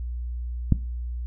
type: click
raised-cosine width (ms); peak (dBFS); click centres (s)
5; -5; 0.723
effects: noise-tail reverb RT60 0.3 s tail -18 dB re dry + added 60 Hz sine -28 dBFS peak until 1.26 s